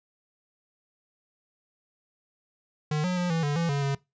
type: tone with pitch steps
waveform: square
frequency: 151.7 / 181.2 / 177.9 / 164.3 / 145.2 / 168.1 / 141.4 / 139 Hz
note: D#3 / F#3 / F3 / E3 / D3 / E3 / C#3 / C#3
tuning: -44 / -36 / +32 / -5 / -19 / +34 / +35 / +5 cents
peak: -25 dBFS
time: 2.91-3.95 s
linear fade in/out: 5 ms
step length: 130 ms
effects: noise-tail reverb RT60 0.2 s tail -21 dB re dry + resampled to 16000 Hz